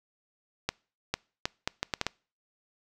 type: accelerating click train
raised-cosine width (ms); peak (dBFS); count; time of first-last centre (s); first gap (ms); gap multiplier
0.2; -10; 8; 0.69-2.066; 450; 0.7
effects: noise-tail reverb RT60 0.4 s tail -26 dB re dry